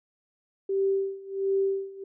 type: tone with tremolo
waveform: sine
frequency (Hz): 389.9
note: G4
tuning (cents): -9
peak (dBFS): -21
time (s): 0.69-2.04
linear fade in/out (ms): 5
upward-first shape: sine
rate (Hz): 1.4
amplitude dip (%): 90
effects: none